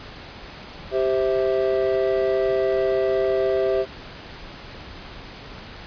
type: chord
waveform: triangle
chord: C major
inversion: second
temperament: just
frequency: 392.4 / 523.3 / 654.1 Hz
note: G4 / C5 / E5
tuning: +2 / 0 / -14 cents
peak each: -19 / -23 / -22 dBFS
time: 0.91-3.86 s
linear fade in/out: 50 ms
effects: pink hiss -39 dBFS RMS until 5.86 s + resampled to 11025 Hz